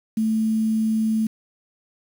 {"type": "tone with quantisation", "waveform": "sine", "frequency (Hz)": 220, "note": "A3", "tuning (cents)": 0, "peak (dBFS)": -18, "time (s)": [0.17, 1.27], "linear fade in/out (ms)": 5, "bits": 7, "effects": []}